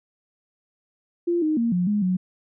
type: tone with pitch steps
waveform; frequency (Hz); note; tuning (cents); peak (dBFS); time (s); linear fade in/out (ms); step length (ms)
sine; 345.3 / 309.8 / 232.5 / 178.4 / 207.8 / 183.6; F4 / D#4 / A#3 / F3 / G#3 / F#3; -20 / -7 / -4 / +37 / +1 / -13; -19; 1.27-2.17; 10; 150
effects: none